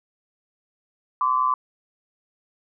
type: tone pair together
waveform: sine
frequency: 1026 / 1154.8 Hz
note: C6 / D6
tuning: -34 / -30 cents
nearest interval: major second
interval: 204 cents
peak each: -21 dBFS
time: 1.21-1.54 s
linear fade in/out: 2 ms
effects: none